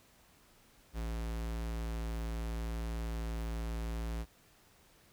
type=tone; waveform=square; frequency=56.3 Hz; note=A1; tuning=40 cents sharp; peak=-36 dBFS; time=0.93-4.26 s; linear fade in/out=50 ms; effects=pink hiss -64 dBFS RMS until 5.12 s